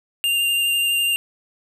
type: tone with vibrato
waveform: square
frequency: 2794 Hz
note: F7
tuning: in tune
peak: -18 dBFS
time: 0.24-1.16 s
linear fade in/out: 0 ms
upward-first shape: sine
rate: 12 Hz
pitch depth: 12 cents each way
effects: none